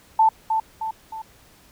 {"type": "tone with echo", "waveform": "sine", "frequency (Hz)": 884, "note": "A5", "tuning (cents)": 8, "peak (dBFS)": -12, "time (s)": [0.19, 0.29], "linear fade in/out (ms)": 5, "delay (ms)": 310, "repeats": 3, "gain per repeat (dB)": -6, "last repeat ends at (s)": 1.22, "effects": ["pink hiss -53 dBFS RMS until 1.71 s"]}